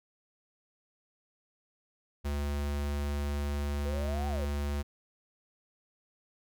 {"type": "tone", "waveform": "square", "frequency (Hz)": 72.1, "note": "D2", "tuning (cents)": -31, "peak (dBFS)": -31, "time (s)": [2.24, 4.83], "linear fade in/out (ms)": 20}
{"type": "exponential two-way sweep", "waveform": "sine", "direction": "up then down", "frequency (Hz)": [486.6, 777, 486.6], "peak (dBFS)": -38, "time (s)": [3.85, 4.45], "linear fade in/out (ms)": 5, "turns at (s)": 4.28}
{"effects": []}